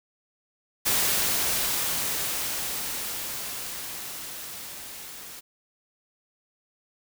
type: noise with level ramp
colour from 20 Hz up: white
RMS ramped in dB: -23 to -42 dBFS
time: 0.85-5.41 s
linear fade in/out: 20 ms
effects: none